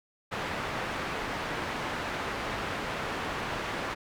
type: low-pass noise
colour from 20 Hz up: white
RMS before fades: -34 dBFS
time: 0.31-3.95 s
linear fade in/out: 20 ms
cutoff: 1700 Hz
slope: 12 dB/octave
effects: none